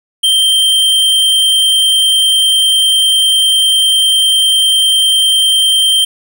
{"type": "tone", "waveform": "square", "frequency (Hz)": 3145, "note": "G7", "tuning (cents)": 5, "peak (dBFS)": -8, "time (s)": [0.23, 6.05], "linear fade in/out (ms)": 10, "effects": []}